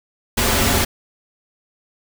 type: noise with comb filter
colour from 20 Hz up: pink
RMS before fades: -17 dBFS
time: 0.37-0.85 s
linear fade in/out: 10 ms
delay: 6.4 ms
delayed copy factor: -0.55
effects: none